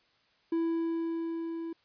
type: tone with level ramp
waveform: triangle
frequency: 330.9 Hz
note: E4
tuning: 7 cents sharp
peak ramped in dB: -24 to -33 dBFS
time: 0.52-1.73 s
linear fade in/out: 5 ms
effects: white hiss -68 dBFS RMS until 1.84 s + resampled to 11025 Hz